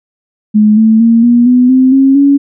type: tone with pitch steps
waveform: sine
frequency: 212.3 / 220.9 / 229.9 / 239.3 / 249 / 259.1 / 269.7 / 280.6 Hz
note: G#3 / A3 / A#3 / A#3 / B3 / C4 / C#4 / C#4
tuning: +38 / +7 / -24 / +46 / +14 / -17 / -47 / +21 cents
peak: -3 dBFS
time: 0.54-2.38 s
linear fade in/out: 20 ms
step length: 230 ms
effects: none